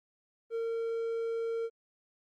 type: tone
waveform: triangle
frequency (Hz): 457.8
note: A#4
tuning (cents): -31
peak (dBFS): -29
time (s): 0.5-1.7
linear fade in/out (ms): 50
effects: Opus 32 kbps